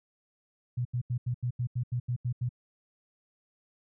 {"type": "tone bursts", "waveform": "sine", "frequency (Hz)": 122.5, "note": "B2", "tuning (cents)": -14, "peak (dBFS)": -27, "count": 11, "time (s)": [0.77, 2.492], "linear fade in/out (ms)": 10, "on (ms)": 82, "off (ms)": 82, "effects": []}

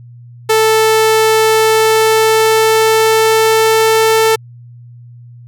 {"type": "tone with pitch glide", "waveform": "sawtooth", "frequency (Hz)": [440, 443.6], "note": ["A4", "A4"], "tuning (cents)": [0, 14], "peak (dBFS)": -4, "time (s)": [0.49, 4.36], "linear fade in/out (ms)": 10, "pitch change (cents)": 14, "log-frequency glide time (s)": [1.43, 4.2], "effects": ["added 120 Hz sine -33 dBFS peak until 5.47 s"]}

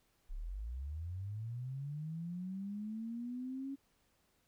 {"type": "linear sweep", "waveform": "sine", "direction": "up", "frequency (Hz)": [30.31, 277], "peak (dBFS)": -39, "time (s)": [0.29, 3.76], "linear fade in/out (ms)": 20, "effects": ["pink hiss -75 dBFS RMS until 4.47 s"]}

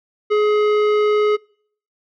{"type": "tone with tanh clipping", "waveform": "sine", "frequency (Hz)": 421.1, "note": "G#4", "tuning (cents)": 24, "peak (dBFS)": -15, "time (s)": [0.3, 1.37], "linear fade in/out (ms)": 20, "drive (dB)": 14, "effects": ["noise-tail reverb RT60 0.6 s tail -26 dB re dry"]}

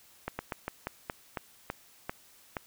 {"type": "slowing click train", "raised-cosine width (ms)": 0.5, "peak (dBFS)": -18, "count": 10, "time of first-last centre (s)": [0.28, 2.568], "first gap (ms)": 110, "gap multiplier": 1.2, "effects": ["white hiss -59 dBFS RMS until 2.66 s"]}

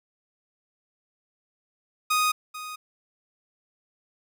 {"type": "tone with echo", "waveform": "sawtooth", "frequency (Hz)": 1244.5, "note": "D#6", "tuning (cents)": 0, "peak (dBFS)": -17, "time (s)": [2.1, 2.32], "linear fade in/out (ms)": 10, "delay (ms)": 440, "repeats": 1, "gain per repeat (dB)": -14, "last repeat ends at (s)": 2.76, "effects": []}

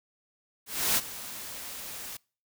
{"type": "noise with ADSR envelope", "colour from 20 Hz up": "white", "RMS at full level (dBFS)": -24, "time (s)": [0.66, 2.17], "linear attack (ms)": 310, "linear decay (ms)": 34, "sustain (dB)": -16, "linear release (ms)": 5, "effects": ["noise-tail reverb RT60 0.4 s tail -26 dB re dry"]}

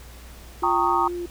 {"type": "tone with vibrato", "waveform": "sine", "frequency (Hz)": 349.2, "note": "F4", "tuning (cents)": 0, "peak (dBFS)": -27, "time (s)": [0.62, 1.26], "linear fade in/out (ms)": 5, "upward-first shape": "triangle", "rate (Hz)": 4.3, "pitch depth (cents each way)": 15}
{"type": "chord", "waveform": "sine", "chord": "Eb dominant seventh", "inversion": "first", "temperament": "equal with one note detuned", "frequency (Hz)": [784, 920, 1108.7, 1244.5], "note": ["G5", "Bb5", "Db6", "Eb6"], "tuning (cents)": [0, -23, 0, 0], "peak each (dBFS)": [-26, -22, -25, -24], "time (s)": [0.63, 1.08], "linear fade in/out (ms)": 5}
{"effects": ["added 60 Hz sine -42 dBFS peak until 1.3 s", "pink hiss -47 dBFS RMS until 1.3 s"]}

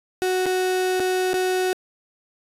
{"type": "tone with dropouts", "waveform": "35% pulse", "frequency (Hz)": 370, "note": "F#4", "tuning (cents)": 0, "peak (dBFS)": -18, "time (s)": [0.22, 1.73], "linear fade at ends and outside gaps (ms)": 0, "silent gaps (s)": [[0.458, 0.464], [0.997, 1.002], [1.333, 1.34]], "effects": ["resampled to 32000 Hz"]}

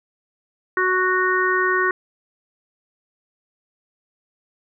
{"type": "harmonic tone", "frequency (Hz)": 370, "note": "F#4", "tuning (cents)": 0, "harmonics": [1, 3, 4, 5], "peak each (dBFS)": [-22, -22, -22, -22], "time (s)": [0.77, 1.91], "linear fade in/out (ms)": 2, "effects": []}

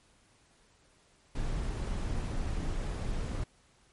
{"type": "noise", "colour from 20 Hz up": "brown", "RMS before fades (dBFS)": -33, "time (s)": [1.35, 3.44], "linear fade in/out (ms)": 5, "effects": ["pink hiss -65 dBFS RMS until 3.92 s", "MP3 48 kbps"]}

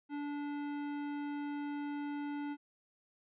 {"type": "tone with tanh clipping", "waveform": "sine", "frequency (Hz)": 290, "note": "D4", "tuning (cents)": -22, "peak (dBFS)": -39, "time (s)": [0.09, 2.57], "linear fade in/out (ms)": 50, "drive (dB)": 18, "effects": ["resampled to 8000 Hz"]}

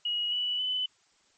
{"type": "tone with pitch steps", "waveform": "sine", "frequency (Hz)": [2900, 2954, 3009], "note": ["F#7", "F#7", "F#7"], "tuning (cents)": [-35, -3, 28], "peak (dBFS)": -27, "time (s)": [0.05, 0.86], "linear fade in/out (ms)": 5, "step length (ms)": 270, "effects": ["white hiss -66 dBFS RMS until 1.37 s", "MP3 32 kbps"]}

